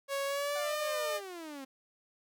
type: tone with pitch glide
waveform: sawtooth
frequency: 554.4 to 604.6 Hz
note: C#5 to D#5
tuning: 0 to -50 cents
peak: -28 dBFS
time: 0.08-1.21 s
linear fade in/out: 50 ms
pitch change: +150 cents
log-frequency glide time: 0.26-0.78 s
type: exponential sweep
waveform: sawtooth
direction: down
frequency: 754 to 261.6 Hz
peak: -38 dBFS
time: 0.55-1.65 s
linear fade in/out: 10 ms
effects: none